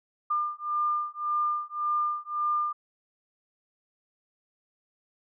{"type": "beating tone pair", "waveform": "sine", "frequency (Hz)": [1200, 1201.8], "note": ["D6", "D6"], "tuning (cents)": [37, 40], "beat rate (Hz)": 1.8, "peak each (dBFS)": -29, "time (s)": [0.3, 2.73], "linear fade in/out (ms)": 10, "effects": []}